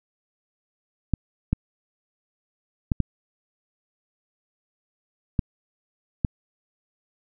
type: clicks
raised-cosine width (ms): 5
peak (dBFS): -8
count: 6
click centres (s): 1.137 / 1.53 / 2.918 / 3.003 / 5.392 / 6.248
effects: none